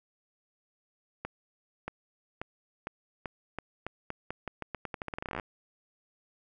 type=accelerating click train; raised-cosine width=0.5 ms; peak=-20 dBFS; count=28; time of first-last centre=1.25-5.398 s; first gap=630 ms; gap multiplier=0.85; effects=none